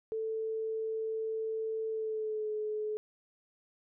sine tone with pitch glide, 442.3 to 427 Hz, A4 to G#4, +9 to +48 cents, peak -32 dBFS, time 0.12-2.97 s, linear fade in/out 0 ms, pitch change -61 cents, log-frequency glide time 1.89-2.51 s, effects none

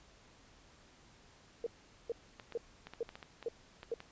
sine tone bursts, 466.2 Hz, A#4, in tune, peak -33 dBFS, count 6, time 1.64-3.94 s, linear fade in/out 2 ms, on 25 ms, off 430 ms
clicks, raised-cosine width 0.3 ms, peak -31 dBFS, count 10, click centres 2.398 / 2.523 / 2.87 / 2.936 / 3.091 / 3.155 / 3.228 / 3.427 / 3.831 / 4.004 s
effects pink hiss -62 dBFS RMS until 4.11 s + resampled to 16000 Hz

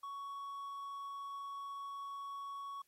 triangle tone, 1116 Hz, C#6, 11 cents sharp, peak -40 dBFS, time 0.03-2.82 s, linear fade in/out 5 ms, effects white hiss -75 dBFS RMS until 2.87 s + MP3 64 kbps

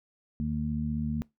harmonic tone, 75.5 Hz, D2, 48 cents sharp, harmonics 1 / 2 / 3, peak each -35 / -33 / -30 dBFS, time 0.4-1.22 s, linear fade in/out 0 ms, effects noise-tail reverb RT60 0.2 s tail -23 dB re dry

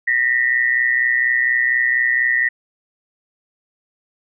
sine tone pair together, 1833.8 / 1958 Hz, A#6 / B6, -29 / -15 cents, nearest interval minor second, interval 114 cents, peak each -17 dBFS, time 0.07-2.49 s, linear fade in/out 10 ms, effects none

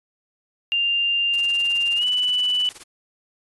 sine tone with pitch glide, 2794 to 2977 Hz, F7 to F#7, 0 to +10 cents, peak -18 dBFS, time 0.72-2.69 s, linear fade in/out 0 ms, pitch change +110 cents, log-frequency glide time 1.96-2.05 s
white noise with tremolo, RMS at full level -38 dBFS, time 1.33-2.84 s, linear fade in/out 10 ms, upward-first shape sine, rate 19 Hz, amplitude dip 85%
effects resampled to 24000 Hz

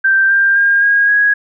sine tone with pitch steps, 1568 / 1589.9 / 1612.1 / 1634.6 / 1657.4 Hz, G6 / G6 / G6 / G#6 / G#6, 0 / +24 / +48 / -28 / -4 cents, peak -8 dBFS, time 0.04-1.34 s, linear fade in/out 10 ms, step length 260 ms, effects none

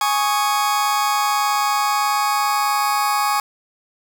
40% pulse chord, Ab suspended fourth, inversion none, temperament just, 830.6 / 1107.5 / 1245.9 Hz, Ab5 / Db6 / Eb6, 0 / -2 / +2 cents, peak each -19 / -20 / -24 dBFS, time 0.01-3.4 s, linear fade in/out 2 ms, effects none

